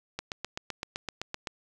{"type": "click train", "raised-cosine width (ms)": 0.2, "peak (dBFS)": -16, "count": 11, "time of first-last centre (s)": [0.19, 1.472], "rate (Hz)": 7.8, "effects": []}